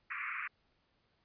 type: band-pass noise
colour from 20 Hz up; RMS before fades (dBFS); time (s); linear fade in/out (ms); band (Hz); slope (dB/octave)
white; -40; 0.1-0.48; 10; 1100 to 2500; 96
effects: pink hiss -75 dBFS RMS until 1.24 s + resampled to 11025 Hz